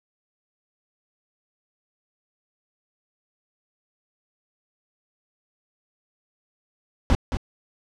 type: noise with echo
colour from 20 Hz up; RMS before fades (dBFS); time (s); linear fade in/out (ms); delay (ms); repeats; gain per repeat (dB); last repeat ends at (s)
brown; -17; 7.1-7.15; 0; 220; 1; -8; 7.37
effects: low-pass 7000 Hz 12 dB/octave